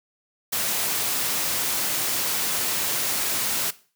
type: noise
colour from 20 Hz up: white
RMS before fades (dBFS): -25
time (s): 0.52-3.71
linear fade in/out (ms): 10
effects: noise-tail reverb RT60 0.4 s tail -18 dB re dry + high-pass 100 Hz 12 dB/octave